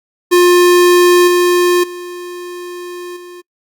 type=tone with level steps; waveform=square; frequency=354.6 Hz; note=F4; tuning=26 cents sharp; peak=-6 / -9 / -25 / -31 dBFS; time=0.31-3.42 s; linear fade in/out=20 ms; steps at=1.27 / 1.83 / 3.16 s; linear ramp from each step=10 ms; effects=noise-tail reverb RT60 0.1 s tail -26 dB re dry + Opus 48 kbps